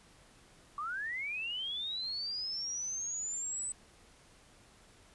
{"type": "linear sweep", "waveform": "sine", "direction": "up", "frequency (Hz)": [1132, 8090], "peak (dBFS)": -35, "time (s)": [0.78, 3.72], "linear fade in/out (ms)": 2, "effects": ["pink hiss -61 dBFS RMS until 5.14 s", "resampled to 24000 Hz"]}